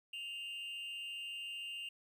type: tone with amplitude modulation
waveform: triangle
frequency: 2794 Hz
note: F7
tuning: in tune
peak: -37 dBFS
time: 0.13-1.89 s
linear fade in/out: 5 ms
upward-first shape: sine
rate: 235 Hz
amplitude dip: 65%
effects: 12-bit